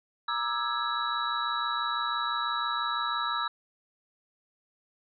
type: tone cluster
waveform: sine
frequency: 947 / 1196 / 1322 / 1666 / 3913 Hz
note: A#5 / D6 / E6 / G#6 / B7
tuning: +27 / +31 / +5 / +5 / -17 cents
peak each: -35 / -34 / -31 / -37 / -35 dBFS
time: 0.28-3.48 s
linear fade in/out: 5 ms
effects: none